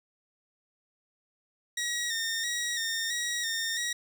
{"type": "tone with vibrato", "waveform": "15% pulse", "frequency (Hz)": 1864.7, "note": "A#6", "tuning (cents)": 0, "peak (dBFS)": -23, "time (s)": [1.77, 3.93], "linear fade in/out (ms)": 5, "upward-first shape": "square", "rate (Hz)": 1.5, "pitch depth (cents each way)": 38, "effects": []}